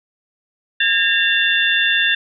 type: tone cluster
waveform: sine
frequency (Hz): 1632 / 1810 / 2753 / 3537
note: G#6 / A6 / F7 / A7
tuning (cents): -31 / +48 / -25 / +8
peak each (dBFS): -19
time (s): 0.8-2.15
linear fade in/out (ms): 5
effects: none